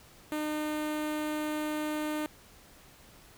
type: tone with notch filter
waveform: sawtooth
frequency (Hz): 304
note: D#4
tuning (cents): -40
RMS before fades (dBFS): -33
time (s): 0.32-2.26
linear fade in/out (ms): 0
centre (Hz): 5300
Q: 1.6
effects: pink hiss -56 dBFS RMS until 3.37 s

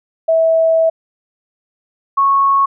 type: tone pair in turn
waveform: sine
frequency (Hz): 651 / 1102.1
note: E5 / C#6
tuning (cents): -22 / -10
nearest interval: major sixth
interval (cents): 912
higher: second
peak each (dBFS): -9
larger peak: neither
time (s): 0.28-0.9 / 2.17-2.66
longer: first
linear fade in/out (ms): 10
effects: none

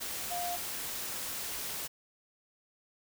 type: tone in noise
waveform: sine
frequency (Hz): 705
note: F5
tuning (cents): +16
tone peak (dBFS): -34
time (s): 0.3-0.57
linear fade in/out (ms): 20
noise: white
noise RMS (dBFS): -38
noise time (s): 0-1.88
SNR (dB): +1
effects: none

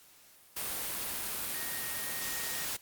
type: tone in noise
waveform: sine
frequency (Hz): 1864.7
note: A#6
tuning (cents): 0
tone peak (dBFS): -43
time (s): 1.54-2.65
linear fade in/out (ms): 10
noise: white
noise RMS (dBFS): -36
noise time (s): 0.56-2.77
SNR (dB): -10
effects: white hiss -59 dBFS RMS until 2.81 s + Opus 48 kbps

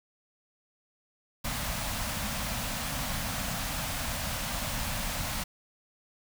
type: band-stop noise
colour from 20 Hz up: pink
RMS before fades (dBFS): -33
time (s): 1.44-5.44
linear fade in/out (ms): 10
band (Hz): 270 to 540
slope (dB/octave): 48
effects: none

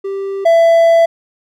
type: tone pair in turn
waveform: triangle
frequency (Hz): 392 / 666.8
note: G4 / E5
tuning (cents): 0 / +20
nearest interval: major sixth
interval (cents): 920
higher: second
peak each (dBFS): -16 / -4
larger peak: second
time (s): 0.04-0.45 / 0.45-1.06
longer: second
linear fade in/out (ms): 10
effects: none

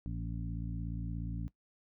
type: harmonic tone with a mistuned harmonic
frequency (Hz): 56.9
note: A#1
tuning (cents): -41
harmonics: 1 / 2 / 3 / 4 / 5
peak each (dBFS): -39 / -41 / -42 / -49 / -47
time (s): 0.06-1.48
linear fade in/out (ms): 0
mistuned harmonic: 4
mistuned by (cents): +27
effects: noise-tail reverb RT60 0.1 s tail -18 dB re dry

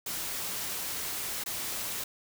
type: noise with dropouts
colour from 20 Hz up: white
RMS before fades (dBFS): -35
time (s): 0.06-2.04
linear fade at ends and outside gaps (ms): 5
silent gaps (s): 1.439-1.46
effects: none

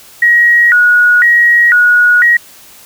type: tone with vibrato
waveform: sine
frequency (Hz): 1661.2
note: G#6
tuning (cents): 0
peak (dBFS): -4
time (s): 0.22-2.37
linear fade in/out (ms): 5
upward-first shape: square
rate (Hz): 1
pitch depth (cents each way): 230
effects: white hiss -38 dBFS RMS until 2.85 s

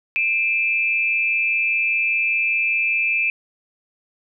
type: tone pair together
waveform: sine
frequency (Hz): 2380 / 2605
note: D7 / E7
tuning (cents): +22 / -21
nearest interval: major second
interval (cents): 157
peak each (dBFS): -20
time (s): 0.16-3.3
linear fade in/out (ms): 0
effects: none

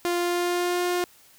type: tone with pitch glide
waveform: sawtooth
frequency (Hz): 349.2 to 355.3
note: F4 to F4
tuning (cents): 0 to +30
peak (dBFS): -19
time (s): 0.05-1.04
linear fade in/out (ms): 0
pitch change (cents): +30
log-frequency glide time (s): 0.17-0.83
effects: white hiss -55 dBFS RMS until 1.38 s

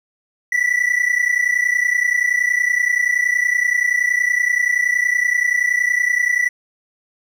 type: tone pair together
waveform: triangle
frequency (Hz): 1948.4 / 1979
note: B6 / B6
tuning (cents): -24 / +3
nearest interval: unison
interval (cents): 27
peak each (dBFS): -16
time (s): 0.52-6.49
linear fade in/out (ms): 5
effects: none

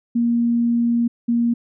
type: tone pair in turn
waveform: sine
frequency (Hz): 235.6 / 235.6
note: A#3 / A#3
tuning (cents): +19 / +19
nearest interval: unison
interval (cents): 0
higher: neither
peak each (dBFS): -15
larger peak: neither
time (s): 0.15-1.08 / 1.28-1.54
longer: first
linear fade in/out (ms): 10
effects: none

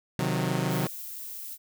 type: chord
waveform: sawtooth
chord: C diminished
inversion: none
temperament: equal with one note detuned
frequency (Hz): 130.81 / 155.56 / 183.08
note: C3 / Eb3 / Gb3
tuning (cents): 0 / 0 / -18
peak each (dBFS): -26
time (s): 0.19-0.87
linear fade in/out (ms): 0
type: noise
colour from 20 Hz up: violet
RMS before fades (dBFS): -39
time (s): 0.68-1.58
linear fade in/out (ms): 50
effects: none

